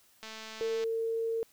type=click train; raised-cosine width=0.2 ms; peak=-27 dBFS; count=135; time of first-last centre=0.23-0.839 s; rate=220 Hz
type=tone with pitch glide; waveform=sine; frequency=451.5 to 454.6 Hz; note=A4 to A#4; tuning=+45 to -43 cents; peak=-29 dBFS; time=0.61-1.43 s; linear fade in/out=0 ms; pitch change=+12 cents; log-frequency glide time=0.74-1.24 s
effects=white hiss -64 dBFS RMS until 1.52 s